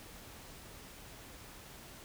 silence, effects pink hiss -52 dBFS RMS until 2.04 s

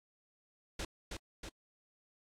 pink noise with echo, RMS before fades -39 dBFS, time 0.79-0.85 s, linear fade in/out 5 ms, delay 320 ms, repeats 2, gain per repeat -3 dB, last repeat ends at 1.49 s, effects low-pass 8000 Hz 12 dB/octave + AAC 64 kbps

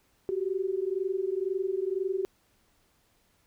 sine tone pair together, 370 / 392 Hz, F#4 / G4, 0 / 0 cents, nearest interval minor second, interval 100 cents, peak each -30 / -30 dBFS, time 0.29-2.25 s, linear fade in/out 0 ms, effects pink hiss -68 dBFS RMS until 3.46 s

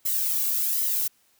violet noise with flanger, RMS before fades -25 dBFS, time 0.05-1.08 s, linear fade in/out 10 ms, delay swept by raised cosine 0.98 to 1.78 ms, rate 1.3 Hz, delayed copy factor +0.75, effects white hiss -64 dBFS RMS until 1.39 s

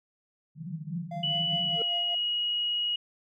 white band-pass noise, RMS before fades -37 dBFS, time 0.55-1.82 s, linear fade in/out 50 ms, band 150 to 180 Hz, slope 96 dB/octave
triangle tone with tremolo, 691 Hz, F5, 19 cents flat, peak -32 dBFS, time 1.11-2.15 s, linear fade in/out 5 ms, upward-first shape sine, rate 5 Hz, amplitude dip 65%
sine tone with pitch glide, 2960 to 2897 Hz, F#7 to F#7, 0 to -37 cents, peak -26 dBFS, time 1.23-2.96 s, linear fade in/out 5 ms, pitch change -37 cents, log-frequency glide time 1.54-1.93 s
triangle tone with exponential growth, 454.5 Hz, A#4, 44 cents flat, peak -25 dBFS, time 1.72-1.82 s, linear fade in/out 1 ms, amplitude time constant 20 ms
effects none

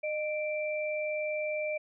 sine tone pair together, 610.8 / 2349 Hz, D#5 / D7, -32 / 0 cents, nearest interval octave + major seventh, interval 2332 cents, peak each -31 / -36 dBFS, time 0.03-1.78 s, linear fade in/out 10 ms, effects none

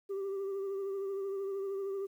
sine tone with vibrato, 392 Hz, G4, in tune, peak -31 dBFS, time 0.09-2.07 s, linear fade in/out 20 ms, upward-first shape triangle, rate 13 Hz, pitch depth 38 cents each way, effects tanh soft clip ceiling -33 dBFS + 11-bit

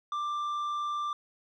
sine tone with tanh clipping, 1182 Hz, D6, 11 cents sharp, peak -31 dBFS, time 0.12-1.13 s, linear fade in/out 2 ms, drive 6 dB, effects none

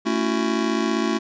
square chord, F# minor seventh, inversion first, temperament just, 222 / 277.5 / 333 / 370 Hz, A3 / C#4 / E4 / F#4, +16 / +2 / +18 / 0 cents, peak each -25 / -28 / -26 / -28 dBFS, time 0.05-1.19 s, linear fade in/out 20 ms, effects resampled to 16000 Hz

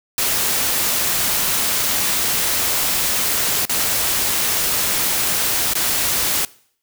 white noise with dropouts, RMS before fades -19 dBFS, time 0.18-6.45 s, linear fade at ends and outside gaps 1 ms, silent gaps 3.653-3.695 / 5.735-5.753 s, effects noise-tail reverb RT60 0.6 s tail -22 dB re dry

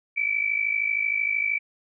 sine tone pair together, 2283 / 2336 Hz, D7 / D7, -50 / -10 cents, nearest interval unison, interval 40 cents, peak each -25 dBFS, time 0.16-1.59 s, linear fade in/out 20 ms, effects none

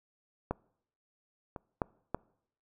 clicks, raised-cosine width 1 ms, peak -17 / -26 / -15 / -17 dBFS, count 4, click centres 0.51 / 1.562 / 1.818 / 2.146 s, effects noise-tail reverb RT60 0.7 s tail -25 dB re dry

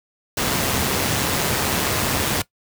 pink noise with amplitude modulation, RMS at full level -19 dBFS, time 0.37-2.42 s, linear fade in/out 5 ms, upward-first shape sine, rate 135 Hz, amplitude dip 35%, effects noise-tail reverb RT60 0.1 s tail -19 dB re dry + high-pass 80 Hz 12 dB/octave

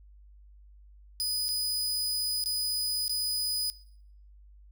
sawtooth tone with dropouts, 4978 Hz, D#8, in tune, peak -25 dBFS, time 1.2-3.7 s, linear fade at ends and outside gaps 0 ms, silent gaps 1.484-1.489 / 2.439-2.459 / 3.08-3.095 s, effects noise-tail reverb RT60 0.7 s tail -21 dB re dry + added 50 Hz sine -51 dBFS peak until 4.71 s

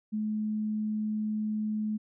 sine tone, 214.1 Hz, A3, 47 cents flat, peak -28 dBFS, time 0.12-1.98 s, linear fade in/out 20 ms, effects none

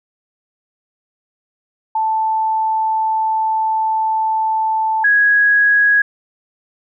sine tone pair in turn, 880 / 1661.2 Hz, A5 / G#6, 0 / 0 cents, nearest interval major seventh, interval 1100 cents, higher second, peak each -14 / -9 dBFS, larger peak second, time 1.95-5.04 / 5.04-6.02 s, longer first, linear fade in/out 5 ms, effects none

